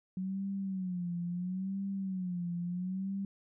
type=tone with vibrato; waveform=sine; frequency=184.5 Hz; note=F#3; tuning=5 cents flat; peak=-33 dBFS; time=0.17-3.25 s; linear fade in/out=2 ms; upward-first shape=sine; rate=0.74 Hz; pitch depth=110 cents each way; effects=none